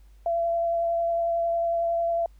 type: tone with vibrato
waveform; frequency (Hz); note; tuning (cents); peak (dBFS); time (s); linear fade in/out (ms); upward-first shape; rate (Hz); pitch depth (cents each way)
sine; 677; E5; +46; -22; 0.26-2.26; 2; triangle; 11; 13
effects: added 50 Hz sine -49 dBFS peak until 2.39 s + pink hiss -67 dBFS RMS until 2.39 s